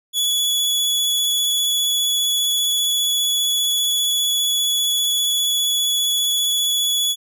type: tone with vibrato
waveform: sawtooth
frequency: 3401 Hz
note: G#7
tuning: 40 cents sharp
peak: -14 dBFS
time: 0.13-7.16 s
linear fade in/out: 50 ms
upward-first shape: triangle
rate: 15 Hz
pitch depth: 16 cents each way
effects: none